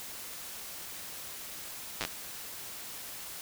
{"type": "slowing click train", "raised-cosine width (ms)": 0.2, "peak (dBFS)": -14, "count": 5, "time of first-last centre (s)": [2.01, 2.051], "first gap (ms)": 8, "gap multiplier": 1.16, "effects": ["white hiss -43 dBFS RMS until 3.41 s"]}